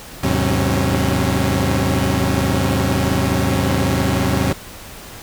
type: tone cluster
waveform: sawtooth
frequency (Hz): 78.8 / 103.4 / 129 / 187.6 / 272.7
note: D#2 / G#2 / C3 / F#3 / C#4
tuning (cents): +23 / -7 / -24 / +24 / -28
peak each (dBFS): -18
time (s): 0.23-4.53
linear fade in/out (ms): 5
effects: pink hiss -36 dBFS RMS until 5.22 s